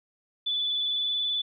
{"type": "tone with vibrato", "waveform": "sine", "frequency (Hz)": 3474, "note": "A7", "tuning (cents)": -23, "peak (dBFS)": -25, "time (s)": [0.46, 1.42], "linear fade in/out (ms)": 10, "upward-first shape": "sine", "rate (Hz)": 19, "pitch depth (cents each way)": 13, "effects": []}